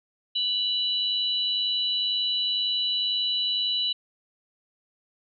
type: tone pair together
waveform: sine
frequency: 2960 / 3951 Hz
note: F#7 / B7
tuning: 0 / 0 cents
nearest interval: perfect fourth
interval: 500 cents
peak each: -26 dBFS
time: 0.35-3.93 s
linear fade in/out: 10 ms
effects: none